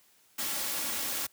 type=noise with comb filter; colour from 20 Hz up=white; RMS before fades=-33 dBFS; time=0.38-1.27 s; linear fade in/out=10 ms; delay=3.6 ms; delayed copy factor=+0.5; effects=white hiss -64 dBFS RMS until 1.32 s + high-pass 80 Hz 12 dB/octave